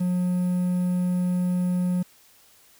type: tone with quantisation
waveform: triangle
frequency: 180 Hz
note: F#3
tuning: 47 cents flat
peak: -19 dBFS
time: 0-2.03 s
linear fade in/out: 10 ms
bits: 8
effects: white hiss -56 dBFS RMS until 2.79 s